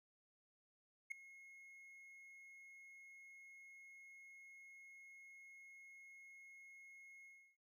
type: tone with ADSR envelope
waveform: triangle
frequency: 2163 Hz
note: C#7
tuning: 43 cents flat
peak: -37 dBFS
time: 1.1-7.57 s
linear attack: 16 ms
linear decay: 5 ms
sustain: -19 dB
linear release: 320 ms
effects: none